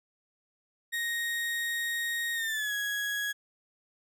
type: tone with pitch glide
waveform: 35% pulse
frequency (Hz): 1868 to 1664.2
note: A#6 to G#6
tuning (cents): +3 to +3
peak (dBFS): -28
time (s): 0.92-3.33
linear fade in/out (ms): 20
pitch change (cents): -200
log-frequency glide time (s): 2.34-2.73
effects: none